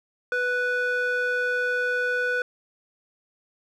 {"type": "tone with band-pass filter", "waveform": "square", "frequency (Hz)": 493.9, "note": "B4", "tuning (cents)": 0, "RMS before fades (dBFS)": -25, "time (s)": [0.32, 2.42], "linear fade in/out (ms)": 2, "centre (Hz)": 1200, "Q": 9, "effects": []}